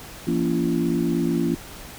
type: harmonic tone with a mistuned harmonic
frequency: 56.8 Hz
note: A#1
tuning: 44 cents flat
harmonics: 3 / 4 / 5 / 6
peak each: -25 / -25 / -25 / -25 dBFS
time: 0.27-1.55 s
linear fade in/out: 5 ms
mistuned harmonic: 4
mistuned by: +60 cents
effects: pink hiss -40 dBFS RMS until 1.98 s